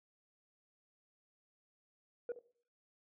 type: tone with echo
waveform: sine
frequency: 480 Hz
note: B4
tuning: 49 cents flat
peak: -33 dBFS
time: 2.29-2.32 s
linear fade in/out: 2 ms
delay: 70 ms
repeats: 1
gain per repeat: -14 dB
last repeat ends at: 2.39 s
effects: noise-tail reverb RT60 0.5 s tail -19 dB re dry + tanh soft clip ceiling -35 dBFS